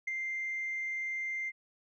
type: tone with ADSR envelope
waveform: sine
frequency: 2093 Hz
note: C7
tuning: in tune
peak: -27 dBFS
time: 0.07-1.52 s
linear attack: 10 ms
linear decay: 11 ms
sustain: -5 dB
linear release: 40 ms
effects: tanh soft clip ceiling -29 dBFS